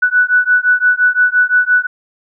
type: beating tone pair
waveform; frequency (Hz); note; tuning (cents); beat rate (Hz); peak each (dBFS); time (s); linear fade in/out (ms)
sine; 1480 / 1485.8; F#6 / F#6; 0 / +7; 5.8; -12; 0.02-1.87; 10
effects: none